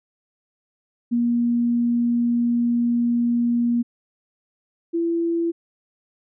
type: tone pair in turn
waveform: sine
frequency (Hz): 237.8 / 336.3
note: A#3 / E4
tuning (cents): +35 / +35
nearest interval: tritone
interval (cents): 600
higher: second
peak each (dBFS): -17 / -19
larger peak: first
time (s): 1.11-3.83 / 4.93-5.52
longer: first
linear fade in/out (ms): 20
effects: none